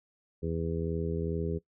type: harmonic tone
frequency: 82.41 Hz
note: E2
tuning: in tune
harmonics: 1 / 2 / 3 / 4 / 5 / 6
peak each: -35 / -34 / -41 / -40 / -35 / -41 dBFS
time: 0.42-1.59 s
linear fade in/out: 20 ms
effects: noise-tail reverb RT60 0.1 s tail -20 dB re dry